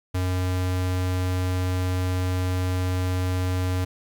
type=tone; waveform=square; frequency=91.6 Hz; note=F#2; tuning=17 cents flat; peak=-23 dBFS; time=0.14-3.85 s; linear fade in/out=10 ms; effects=10-bit